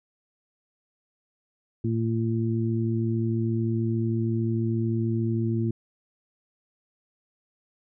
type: harmonic tone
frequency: 113.6 Hz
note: A#2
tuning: 44 cents flat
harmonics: 1 / 2 / 3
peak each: -25 / -28 / -30 dBFS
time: 1.84-5.71 s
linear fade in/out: 5 ms
effects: none